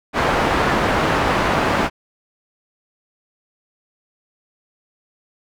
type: low-pass noise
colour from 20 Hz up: white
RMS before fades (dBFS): -18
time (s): 0.13-1.9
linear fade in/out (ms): 50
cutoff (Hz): 1300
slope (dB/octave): 12
effects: none